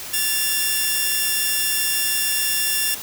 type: tone pair together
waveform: 5% pulse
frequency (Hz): 1741.3 / 2767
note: A6 / F7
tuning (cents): -18 / -17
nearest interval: minor sixth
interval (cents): 801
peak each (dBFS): -12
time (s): 0.13-2.95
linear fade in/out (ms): 10
effects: white hiss -33 dBFS RMS until 3.02 s